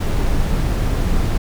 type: noise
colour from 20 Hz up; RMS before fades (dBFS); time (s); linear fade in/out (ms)
brown; -17; 0-1.38; 10
effects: none